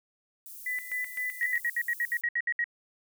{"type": "high-pass noise", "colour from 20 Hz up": "white", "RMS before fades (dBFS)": -45, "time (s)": [0.46, 2.21], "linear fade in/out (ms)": 0, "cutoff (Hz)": 11000, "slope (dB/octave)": 12}
{"type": "tone with tremolo", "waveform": "sine", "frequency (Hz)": 1997, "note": "B6", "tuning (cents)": 19, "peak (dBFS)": -29, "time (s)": [0.66, 1.6], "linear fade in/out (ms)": 5, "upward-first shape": "square", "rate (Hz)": 3.9, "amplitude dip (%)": 75}
{"type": "tone bursts", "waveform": "sine", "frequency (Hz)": 1899, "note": "A#6", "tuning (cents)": 32, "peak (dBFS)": -25, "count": 11, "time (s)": [1.41, 2.642], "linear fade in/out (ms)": 2, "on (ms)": 52, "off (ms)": 66}
{"effects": []}